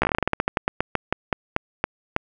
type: slowing click train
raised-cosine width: 0.5 ms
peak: -4 dBFS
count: 22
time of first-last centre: 0.02-2.164 s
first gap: 14 ms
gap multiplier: 1.17
effects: none